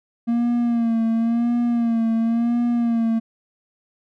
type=tone with vibrato; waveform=triangle; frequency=232.5 Hz; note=A#3; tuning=4 cents flat; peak=-15 dBFS; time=0.27-3.2 s; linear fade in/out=20 ms; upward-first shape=sine; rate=0.95 Hz; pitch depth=49 cents each way; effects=none